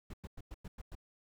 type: noise bursts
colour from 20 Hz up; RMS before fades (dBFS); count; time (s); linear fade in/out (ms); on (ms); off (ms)
brown; -45; 7; 0.1-0.952; 5; 36; 100
effects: none